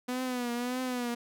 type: tone with vibrato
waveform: sawtooth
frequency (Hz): 247.3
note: B3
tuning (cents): +3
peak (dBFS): -27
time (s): 0.08-1.15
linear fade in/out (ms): 10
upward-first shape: triangle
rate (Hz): 1.7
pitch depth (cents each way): 75
effects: none